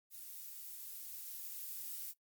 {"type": "noise with level ramp", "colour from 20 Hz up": "violet", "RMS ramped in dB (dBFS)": [-50, -44], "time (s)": [0.1, 2.14], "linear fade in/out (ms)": 50, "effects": ["noise-tail reverb RT60 0.1 s tail -17 dB re dry", "Opus 48 kbps"]}